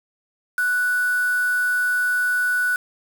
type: tone with quantisation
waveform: sine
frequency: 1480 Hz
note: F#6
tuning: in tune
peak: -18 dBFS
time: 0.58-2.76 s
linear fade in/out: 2 ms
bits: 5
effects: none

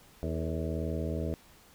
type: harmonic tone with a mistuned harmonic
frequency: 80.3 Hz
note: E2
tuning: 45 cents flat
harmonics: 1 / 2 / 3 / 4 / 5 / 6 / 7 / 8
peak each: -34 / -37 / -39 / -40 / -41 / -42 / -42 / -43 dBFS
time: 0.23-1.34 s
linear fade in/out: 0 ms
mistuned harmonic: 5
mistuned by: +74 cents
effects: pink hiss -58 dBFS RMS until 1.74 s

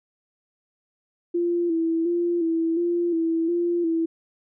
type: tone with vibrato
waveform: sine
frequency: 337 Hz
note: E4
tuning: 38 cents sharp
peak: -20 dBFS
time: 1.34-4.06 s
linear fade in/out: 10 ms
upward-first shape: square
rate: 1.4 Hz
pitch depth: 44 cents each way
effects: none

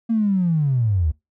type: linear sweep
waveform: triangle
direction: down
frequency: 232 to 70.7 Hz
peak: -12 dBFS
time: 0.09-1.12 s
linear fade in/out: 20 ms
effects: noise-tail reverb RT60 0.2 s tail -26 dB re dry + tanh soft clip ceiling -14 dBFS

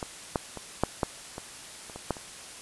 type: clicks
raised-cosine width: 1 ms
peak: -18 / -11 / -23 / -8 / -10 / -22 / -29 / -24 / -12 / -28 dBFS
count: 10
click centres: 0.028 / 0.358 / 0.573 / 0.836 / 1.032 / 1.381 / 1.898 / 1.96 / 2.107 / 2.168 s
effects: white hiss -44 dBFS RMS until 2.61 s + resampled to 24000 Hz

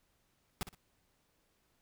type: noise with echo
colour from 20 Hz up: pink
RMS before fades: -36 dBFS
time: 0.61-0.63 s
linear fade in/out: 0 ms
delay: 59 ms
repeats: 2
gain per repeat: -11 dB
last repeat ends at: 0.748 s
effects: pink hiss -75 dBFS RMS until 1.81 s

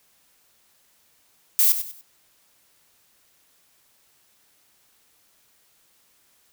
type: noise with echo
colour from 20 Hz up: violet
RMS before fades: -17 dBFS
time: 1.59-1.72 s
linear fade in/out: 0 ms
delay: 97 ms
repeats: 3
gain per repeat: -10 dB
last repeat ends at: 2.011 s
effects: white hiss -62 dBFS RMS until 6.52 s

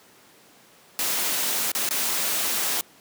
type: noise with dropouts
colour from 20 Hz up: white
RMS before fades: -25 dBFS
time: 0.99-2.81 s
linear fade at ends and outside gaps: 0 ms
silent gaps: 1.717-1.75 / 1.889-1.909 s
effects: pink hiss -53 dBFS RMS until 3 s + high-pass 200 Hz 12 dB/octave

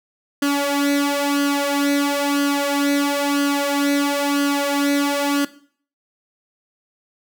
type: tone with flanger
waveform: sawtooth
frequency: 284.3 Hz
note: C#4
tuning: 44 cents sharp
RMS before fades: -19 dBFS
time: 0.42-5.45 s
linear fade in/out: 5 ms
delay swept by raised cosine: 0.64 to 3.04 ms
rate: 1 Hz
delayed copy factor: +0.7
effects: noise-tail reverb RT60 0.5 s tail -17 dB re dry

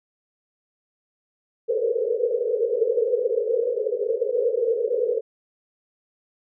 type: band-pass noise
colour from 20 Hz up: pink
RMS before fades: -23 dBFS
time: 1.68-5.21 s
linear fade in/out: 20 ms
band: 440 to 500 Hz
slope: 96 dB/octave
effects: none

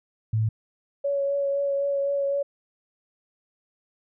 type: tone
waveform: sine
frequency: 110 Hz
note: A2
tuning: in tune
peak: -20 dBFS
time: 0.33-0.49 s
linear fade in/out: 5 ms
type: tone with vibrato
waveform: sine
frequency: 560 Hz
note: C#5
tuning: 18 cents sharp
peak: -22 dBFS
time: 1.04-2.43 s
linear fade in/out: 10 ms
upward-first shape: triangle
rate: 3.9 Hz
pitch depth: 17 cents each way
effects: none

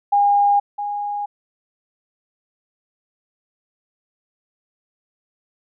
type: tone pair in turn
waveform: sine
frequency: 812 / 821 Hz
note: G#5 / G#5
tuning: -39 / -20 cents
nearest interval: unison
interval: 19 cents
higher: second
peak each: -12 / -22 dBFS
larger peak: first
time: 0.12-0.6 / 0.78-1.26 s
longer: neither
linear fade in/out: 10 ms
effects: none

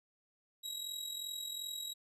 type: tone with amplitude modulation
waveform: sawtooth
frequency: 3848 Hz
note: B7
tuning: 46 cents flat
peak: -34 dBFS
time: 0.63-1.94 s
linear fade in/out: 20 ms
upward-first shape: sine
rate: 42.7 Hz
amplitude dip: 60%
effects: resampled to 32000 Hz

